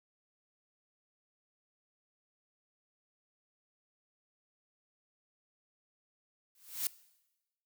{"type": "noise with exponential growth", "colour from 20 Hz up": "blue", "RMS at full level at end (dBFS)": -30, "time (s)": [6.55, 6.87], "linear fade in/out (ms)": 1, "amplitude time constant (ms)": 69, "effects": ["noise-tail reverb RT60 1.0 s tail -20 dB re dry"]}